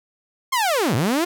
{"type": "linear two-way sweep", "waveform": "sawtooth", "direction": "down then up", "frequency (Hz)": [1088, 103.4, 361.2], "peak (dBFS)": -14, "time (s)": [0.52, 1.25], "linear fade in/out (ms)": 10, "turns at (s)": 0.95, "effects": []}